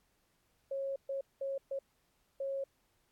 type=tone bursts at uneven times; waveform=sine; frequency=546 Hz; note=C#5; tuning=26 cents flat; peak=-34 dBFS; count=5; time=0.71-0.96 / 1.09-1.21 / 1.41-1.58 / 1.71-1.79 / 2.4-2.64 s; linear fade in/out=5 ms; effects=pink hiss -75 dBFS RMS until 3.11 s + AAC 64 kbps